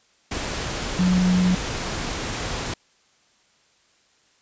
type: tone in noise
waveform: sine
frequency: 182.1 Hz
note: F#3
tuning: 27 cents flat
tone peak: -16 dBFS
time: 0.99-1.55 s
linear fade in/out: 5 ms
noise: pink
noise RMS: -28 dBFS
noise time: 0.31-2.74 s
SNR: +9 dB
effects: white hiss -61 dBFS RMS until 4.41 s + resampled to 16000 Hz